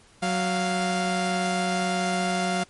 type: tone pair together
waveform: sawtooth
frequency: 185 / 698.5 Hz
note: F#3 / F5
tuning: 0 / 0 cents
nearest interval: octave + major seventh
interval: 2300 cents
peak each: -22 dBFS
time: 0.22-2.64 s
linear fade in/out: 10 ms
effects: pink hiss -55 dBFS RMS until 2.69 s + MP3 48 kbps